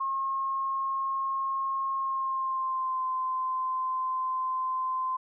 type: tone with pitch glide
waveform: sine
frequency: 1078 to 1035.3 Hz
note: C#6 to C6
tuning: -49 to -19 cents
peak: -27 dBFS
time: 0-5.17 s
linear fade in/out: 10 ms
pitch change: -70 cents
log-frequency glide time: 1.96-3.04 s
effects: none